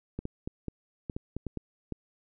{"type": "clicks", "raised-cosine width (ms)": 3, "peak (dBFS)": -21, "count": 10, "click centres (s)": [0.19, 0.254, 0.475, 0.683, 1.098, 1.165, 1.366, 1.467, 1.573, 1.923], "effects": []}